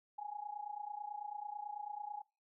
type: tone with amplitude modulation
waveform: sine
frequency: 830.6 Hz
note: G#5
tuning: in tune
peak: -38 dBFS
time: 0.18-2.22 s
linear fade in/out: 10 ms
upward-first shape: sine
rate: 29.1 Hz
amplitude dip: 80%
effects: noise-tail reverb RT60 0.3 s tail -25 dB re dry